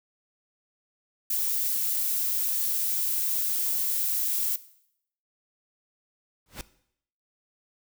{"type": "noise", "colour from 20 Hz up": "violet", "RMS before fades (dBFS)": -27, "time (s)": [1.3, 4.56], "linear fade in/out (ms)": 5}
{"type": "noise with exponential growth", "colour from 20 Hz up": "pink", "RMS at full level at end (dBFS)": -32, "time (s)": [6.46, 6.61], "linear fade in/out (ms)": 1, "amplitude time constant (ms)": 31}
{"effects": ["noise-tail reverb RT60 0.7 s tail -17 dB re dry"]}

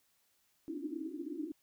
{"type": "band-pass noise", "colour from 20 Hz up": "pink", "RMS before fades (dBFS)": -41, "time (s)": [0.68, 1.52], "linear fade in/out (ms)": 0, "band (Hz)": [270, 350], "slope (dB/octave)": 96, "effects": ["white hiss -74 dBFS RMS until 1.62 s"]}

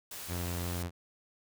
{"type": "noise", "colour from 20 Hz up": "white", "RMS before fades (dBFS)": -43, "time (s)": [0.11, 0.83], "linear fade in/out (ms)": 5}
{"type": "tone with vibrato", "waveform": "sawtooth", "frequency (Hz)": 87.31, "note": "F2", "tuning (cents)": 0, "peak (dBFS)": -30, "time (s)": [0.27, 0.91], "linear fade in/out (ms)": 50, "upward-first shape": "sine", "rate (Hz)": 2.6, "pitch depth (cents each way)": 9}
{"effects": []}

